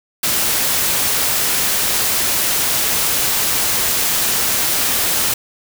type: noise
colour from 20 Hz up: white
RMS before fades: -17 dBFS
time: 0.23-5.34 s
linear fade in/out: 5 ms
effects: none